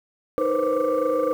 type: tone cluster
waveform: sine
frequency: 311.6 / 477.6 / 501 / 529 / 1174 Hz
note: D#4 / A#4 / B4 / C5 / D6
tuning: +3 / +42 / +25 / +19 / -1 cents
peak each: -27 / -26 / -23 / -23 / -28 dBFS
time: 0.38-1.33 s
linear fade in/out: 0 ms
effects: tanh soft clip ceiling -13 dBFS + 8-bit